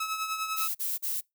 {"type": "tone with tremolo", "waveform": "sawtooth", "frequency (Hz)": 1293, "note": "E6", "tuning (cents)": -34, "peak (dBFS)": -24, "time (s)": [0, 0.68], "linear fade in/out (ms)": 5, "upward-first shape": "triangle", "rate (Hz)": 10, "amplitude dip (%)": 60}
{"type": "noise bursts", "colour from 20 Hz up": "violet", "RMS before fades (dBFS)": -31, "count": 3, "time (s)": [0.56, 1.212], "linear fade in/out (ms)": 20, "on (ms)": 190, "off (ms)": 41}
{"effects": ["noise-tail reverb RT60 0.2 s tail -26 dB re dry"]}